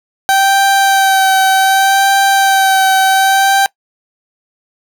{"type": "tone with vibrato", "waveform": "30% pulse", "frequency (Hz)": 776, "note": "G5", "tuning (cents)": -18, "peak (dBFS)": -5, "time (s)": [0.29, 3.66], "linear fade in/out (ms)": 0, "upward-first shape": "sine", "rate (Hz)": 0.66, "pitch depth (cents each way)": 21, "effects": ["noise-tail reverb RT60 0.1 s tail -22 dB re dry"]}